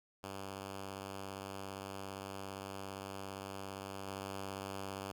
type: tone with level steps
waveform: 5% pulse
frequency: 97.5 Hz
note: G2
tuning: 9 cents flat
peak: -32 / -30 dBFS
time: 0.23-5.12 s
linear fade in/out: 10 ms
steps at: 4.07 s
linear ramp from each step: 5 ms
effects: none